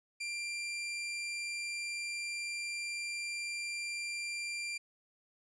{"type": "tone", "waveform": "sawtooth", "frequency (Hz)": 2374, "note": "D7", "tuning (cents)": 18, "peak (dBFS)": -33, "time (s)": [0.2, 4.78], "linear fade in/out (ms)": 10, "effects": ["resampled to 22050 Hz"]}